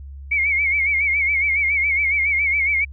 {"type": "tone with vibrato", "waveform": "sine", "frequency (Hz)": 2217, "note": "C#7", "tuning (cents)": 0, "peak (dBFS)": -16, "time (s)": [0.31, 2.85], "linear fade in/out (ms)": 10, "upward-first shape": "sine", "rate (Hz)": 7.2, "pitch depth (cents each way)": 83, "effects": ["added 69 Hz sine -33 dBFS peak until 2.92 s"]}